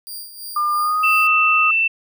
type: tone with tremolo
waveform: 10% pulse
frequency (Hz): 4777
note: D8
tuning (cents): +29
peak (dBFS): -22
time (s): 0.07-1.27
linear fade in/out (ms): 0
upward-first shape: sine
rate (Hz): 3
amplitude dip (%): 65
type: tone with pitch glide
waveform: sine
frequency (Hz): 1201 to 1251.3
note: D6 to D#6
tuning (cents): +38 to +9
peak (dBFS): -16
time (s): 0.56-1.71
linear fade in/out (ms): 5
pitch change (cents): +71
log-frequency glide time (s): 0.74-1.01
type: tone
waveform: sine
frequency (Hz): 2672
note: E7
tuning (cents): +23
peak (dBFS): -14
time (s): 1.03-1.88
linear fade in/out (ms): 10
effects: none